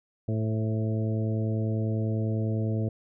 harmonic tone with a mistuned harmonic, 110 Hz, A2, in tune, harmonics 1 / 2 / 3 / 4 / 5 / 6, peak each -26 / -32 / -36 / -38 / -40 / -42 dBFS, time 0.28-2.89 s, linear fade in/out 5 ms, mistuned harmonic 5, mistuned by -32 cents, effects none

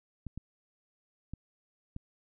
clicks, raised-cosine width 5 ms, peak -27 dBFS, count 4, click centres 0.267 / 0.376 / 1.336 / 1.964 s, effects none

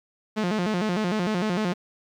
sawtooth tone with vibrato, 195.4 Hz, G3, 5 cents flat, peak -19 dBFS, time 0.36-1.74 s, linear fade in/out 20 ms, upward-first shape square, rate 6.6 Hz, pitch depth 170 cents each way, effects low-pass 5000 Hz 12 dB/octave + 10-bit

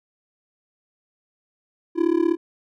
triangle tone with amplitude modulation, 336.2 Hz, E4, 34 cents sharp, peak -11 dBFS, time 1.95-2.37 s, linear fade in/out 50 ms, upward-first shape sine, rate 36.1 Hz, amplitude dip 95%, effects none

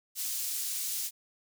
pink high-pass noise, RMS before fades -34 dBFS, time 0.15-1.11 s, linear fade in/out 50 ms, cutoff 6200 Hz, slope 12 dB/octave, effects none

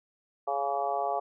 harmonic tone with a mistuned harmonic, 139.7 Hz, C#3, 14 cents sharp, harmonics 3 / 4 / 5 / 6 / 7 / 8, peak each -37 / -35 / -30 / -33 / -43 / -37 dBFS, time 0.47-1.2 s, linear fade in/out 10 ms, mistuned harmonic 8, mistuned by +39 cents, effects none

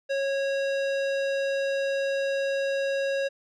square tone with low-pass filter, 549 Hz, C#5, 17 cents flat, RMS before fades -27 dBFS, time 0.09-3.29 s, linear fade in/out 20 ms, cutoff 4100 Hz, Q 0.87, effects none

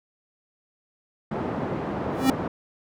pink band-pass noise, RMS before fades -29 dBFS, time 1.31-2.48 s, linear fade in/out 5 ms, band 150 to 910 Hz, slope 12 dB/octave
square tone with exponential growth, 264.4 Hz, C4, 18 cents sharp, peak -14 dBFS, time 2.11-2.3 s, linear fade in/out 2 ms, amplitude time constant 40 ms
effects none

